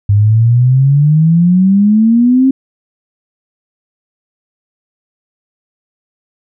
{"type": "exponential sweep", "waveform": "sine", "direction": "up", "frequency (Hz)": [99.7, 269.9], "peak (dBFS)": -5, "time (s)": [0.09, 2.51], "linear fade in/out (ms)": 5, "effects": []}